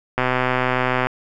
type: click train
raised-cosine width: 0.5 ms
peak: -4 dBFS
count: 114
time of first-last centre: 0.18-1.07 s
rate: 127 Hz
effects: none